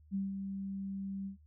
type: tone with ADSR envelope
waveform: sine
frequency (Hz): 195.2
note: G3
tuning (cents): -7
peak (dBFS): -31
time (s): 0.11-1.37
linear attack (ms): 37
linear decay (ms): 170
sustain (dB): -6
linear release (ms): 110
effects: noise-tail reverb RT60 0.1 s tail -19 dB re dry + added 76 Hz sine -58 dBFS peak until 1.46 s